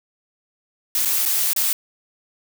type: noise with dropouts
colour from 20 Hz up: blue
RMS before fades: -20 dBFS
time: 0.95-1.73 s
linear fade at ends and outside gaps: 2 ms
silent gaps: 1.051-1.055 / 1.254-1.258 / 1.533-1.562 s
effects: none